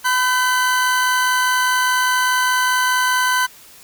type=tone pair together; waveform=40% pulse; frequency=1003.7 / 1528 Hz; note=B5 / G6; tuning=+28 / -45 cents; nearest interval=perfect fifth; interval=727 cents; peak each=-17 dBFS; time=0.04-3.47 s; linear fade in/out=20 ms; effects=white hiss -44 dBFS RMS until 3.83 s

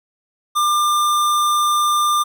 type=tone; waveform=square; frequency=1196 Hz; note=D6; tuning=31 cents sharp; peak=-15 dBFS; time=0.55-2.24 s; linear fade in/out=20 ms; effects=none

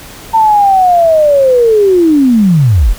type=linear sweep; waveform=sine; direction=down; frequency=907 to 32.33 Hz; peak=-4 dBFS; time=0.33-2.94 s; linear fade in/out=20 ms; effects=pink hiss -31 dBFS RMS until 2.98 s

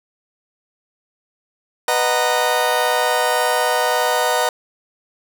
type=chord; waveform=30% pulse; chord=B major seventh; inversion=none; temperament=just; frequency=493.9 / 617.4 / 740.8 / 926 Hz; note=B4 / D#5 / F#5 / A#5; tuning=0 / -14 / +2 / -12 cents; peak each=-19 dBFS; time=1.88-4.49 s; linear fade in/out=2 ms; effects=none

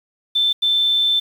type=tone bursts at uneven times; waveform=sine; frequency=3541 Hz; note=A7; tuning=10 cents sharp; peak=-14 dBFS; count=2; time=0.35-0.53 / 0.62-1.2 s; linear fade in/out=10 ms; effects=7-bit

